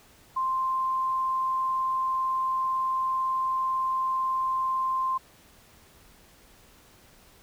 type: tone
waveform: sine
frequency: 1047 Hz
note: C6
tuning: 1 cent sharp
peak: -24 dBFS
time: 0.36-5.18 s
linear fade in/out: 10 ms
effects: pink hiss -56 dBFS RMS until 7.42 s